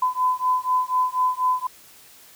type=beating tone pair; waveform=sine; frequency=1009 / 1013.1 Hz; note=B5 / B5; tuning=+37 / +44 cents; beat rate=4.1 Hz; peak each=-22 dBFS; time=0.02-1.67 s; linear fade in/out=5 ms; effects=white hiss -49 dBFS RMS until 2.35 s